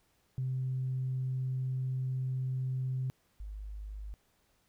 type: tone pair in turn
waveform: sine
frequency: 129.7 / 51.47 Hz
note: C3 / G#1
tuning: -15 / -15 cents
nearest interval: octave + major third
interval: 1600 cents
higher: first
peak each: -30 / -39 dBFS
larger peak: first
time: 0.38-3.1 / 3.4-4.14 s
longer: first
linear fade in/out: 0 ms
effects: tanh soft clip ceiling -26 dBFS + pink hiss -72 dBFS RMS until 4.68 s